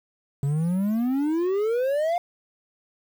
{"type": "exponential sweep", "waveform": "triangle", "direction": "up", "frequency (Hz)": [136.2, 715], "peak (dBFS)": -19, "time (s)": [0.43, 2.18], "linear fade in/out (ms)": 2, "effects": ["8-bit"]}